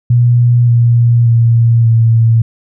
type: tone with pitch steps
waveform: sine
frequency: 120.7 / 118.49 / 116.32 / 114.19 Hz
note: B2 / A#2 / A#2 / A#2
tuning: -39 / +29 / -3 / -35 cents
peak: -5 dBFS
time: 0.1-2.42 s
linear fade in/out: 5 ms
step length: 580 ms
effects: none